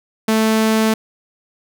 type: tone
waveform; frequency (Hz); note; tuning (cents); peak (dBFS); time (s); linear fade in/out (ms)
sawtooth; 220; A3; 0; -9; 0.28-0.94; 5
effects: none